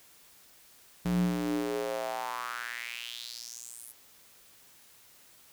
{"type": "tone with high-pass filter sweep", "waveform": "square", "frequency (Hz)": 59.3, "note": "A#1", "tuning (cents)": 30, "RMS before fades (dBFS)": -34, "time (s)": [1.05, 3.92], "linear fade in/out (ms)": 5, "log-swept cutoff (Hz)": [140, 11000], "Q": 4.2, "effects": ["white hiss -58 dBFS RMS until 5.52 s"]}